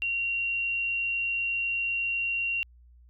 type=tone; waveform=sine; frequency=2754 Hz; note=F7; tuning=25 cents flat; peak=-26 dBFS; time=0.02-2.63 s; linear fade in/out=0 ms; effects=added 60 Hz sine -52 dBFS peak until 3.09 s

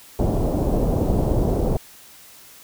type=low-pass noise; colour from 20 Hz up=pink; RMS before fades=-20 dBFS; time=0.19-1.77 s; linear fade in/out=2 ms; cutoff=690 Hz; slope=24 dB/octave; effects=white hiss -46 dBFS RMS until 2.63 s

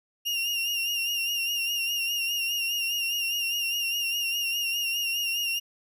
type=tone with vibrato; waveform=35% pulse; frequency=2800 Hz; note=F7; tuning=4 cents sharp; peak=-24 dBFS; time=0.25-5.6 s; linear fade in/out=20 ms; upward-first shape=sine; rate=4.9 Hz; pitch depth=44 cents each way; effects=none

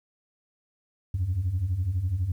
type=beating tone pair; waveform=sine; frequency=83 / 95 Hz; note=E2 / F#2; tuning=+12 / +46 cents; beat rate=12 Hz; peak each=-29 / -24 dBFS; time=1.14-2.32 s; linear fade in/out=5 ms; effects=tanh soft clip ceiling -20 dBFS + 10-bit

